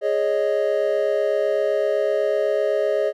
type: chord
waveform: triangle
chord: Ab suspended fourth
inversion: none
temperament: equal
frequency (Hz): 415.3 / 554.4 / 622.3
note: Ab4 / Db5 / Eb5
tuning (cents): 0 / 0 / 0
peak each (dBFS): -21 / -21 / -20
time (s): 0.01-3.13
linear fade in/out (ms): 50
effects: none